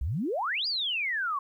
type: exponential two-way sweep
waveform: sine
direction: up then down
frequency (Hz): 56.6 to 4978 to 1076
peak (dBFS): -27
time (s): 0.01-1.39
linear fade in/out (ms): 5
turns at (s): 0.67
effects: 11-bit